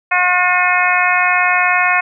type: harmonic tone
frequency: 360.3 Hz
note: F#4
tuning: 46 cents flat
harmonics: 2 / 3 / 4 / 5 / 6 / 7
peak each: -18 / -18 / -18 / -18 / -18 / -18 dBFS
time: 0.11-2.01 s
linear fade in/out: 10 ms
effects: none